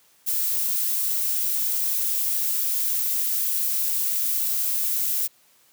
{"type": "noise", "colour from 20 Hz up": "violet", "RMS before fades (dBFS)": -24, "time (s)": [0.26, 5.28], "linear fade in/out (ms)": 20, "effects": ["white hiss -59 dBFS RMS until 5.72 s", "high-pass 100 Hz 12 dB/octave"]}